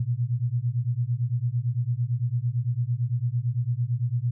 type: beating tone pair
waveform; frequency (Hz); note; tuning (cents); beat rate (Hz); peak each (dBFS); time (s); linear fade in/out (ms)
sine; 116.54 / 125.44; A#2 / B2; 0 / +27; 8.9; -26; 0-4.31; 5
effects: none